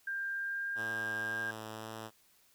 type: tone with pitch glide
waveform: sine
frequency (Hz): 1593 to 1605.9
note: G6 to G6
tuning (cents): +27 to +41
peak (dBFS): -34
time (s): 0.07-1.51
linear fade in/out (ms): 5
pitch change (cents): +14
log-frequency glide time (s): 0.32-0.76
type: tone with vibrato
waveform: 5% pulse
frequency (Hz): 110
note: A2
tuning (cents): 0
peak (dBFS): -31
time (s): 0.75-2.11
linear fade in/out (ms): 50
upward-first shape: triangle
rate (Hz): 1.9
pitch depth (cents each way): 14
effects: white hiss -67 dBFS RMS until 2.54 s